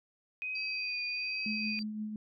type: tone with vibrato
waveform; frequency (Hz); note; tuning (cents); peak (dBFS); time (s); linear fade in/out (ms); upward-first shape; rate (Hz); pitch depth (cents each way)
sine; 2500; D#7; +8; -34; 0.42-1.79; 0; triangle; 1.2; 31
type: tone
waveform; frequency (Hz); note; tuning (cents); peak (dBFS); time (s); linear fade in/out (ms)
sine; 4699; D8; 0; -39; 0.55-1.83; 5
type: tone with tremolo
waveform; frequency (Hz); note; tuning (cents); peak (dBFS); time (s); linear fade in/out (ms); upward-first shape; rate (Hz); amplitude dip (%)
sine; 213.9; A3; -49; -33; 1.46-2.16; 2; triangle; 5.8; 45
effects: none